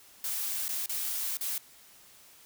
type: noise with dropouts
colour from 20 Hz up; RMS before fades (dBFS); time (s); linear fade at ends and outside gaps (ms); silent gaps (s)
blue; -33; 0.24-1.58; 2; 0.682-0.69 / 0.86-0.894 / 1.371-1.409
effects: white hiss -56 dBFS RMS until 2.45 s